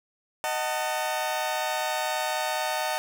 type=chord; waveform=sawtooth; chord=D# diminished; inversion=none; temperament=just; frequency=622.3 / 746.7 / 896 Hz; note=D#5 / F#5 / A5; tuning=0 / +16 / +31 cents; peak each=-27 dBFS; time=0.44-2.98 s; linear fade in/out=0 ms; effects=none